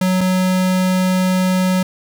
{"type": "tone pair in turn", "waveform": "square", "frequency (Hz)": [185, 185], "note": ["F#3", "F#3"], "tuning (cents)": [0, 0], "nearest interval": "unison", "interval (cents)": 0, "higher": "neither", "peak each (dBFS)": -14, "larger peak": "neither", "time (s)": [[0.01, 0.21], [0.21, 1.83]], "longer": "second", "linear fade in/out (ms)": 5, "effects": []}